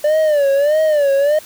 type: tone with vibrato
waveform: triangle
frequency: 588 Hz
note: D5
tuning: 2 cents sharp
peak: -9 dBFS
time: 0.04-1.39 s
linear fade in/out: 5 ms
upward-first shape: sine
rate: 1.6 Hz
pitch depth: 120 cents each way
effects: white hiss -39 dBFS RMS until 1.45 s